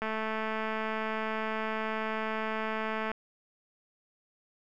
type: click train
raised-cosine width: 0.5 ms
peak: -19 dBFS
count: 679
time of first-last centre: 0.02-3.116 s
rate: 219 Hz
effects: none